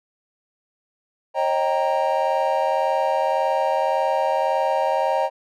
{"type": "chord", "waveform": "triangle", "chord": "Eb dominant seventh", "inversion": "third", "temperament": "equal with one note detuned", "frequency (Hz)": [540.5, 622.3, 784, 932.3], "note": ["Db5", "Eb5", "G5", "Bb5"], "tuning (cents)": [-44, 0, 0, 0], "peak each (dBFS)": -22, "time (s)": [1.34, 5.3], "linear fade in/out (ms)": 50, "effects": []}